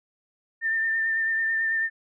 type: tone with vibrato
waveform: sine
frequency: 1800 Hz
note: A6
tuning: 39 cents sharp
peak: -22 dBFS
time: 0.61-1.9 s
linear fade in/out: 50 ms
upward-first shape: sine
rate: 9.1 Hz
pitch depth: 22 cents each way
effects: none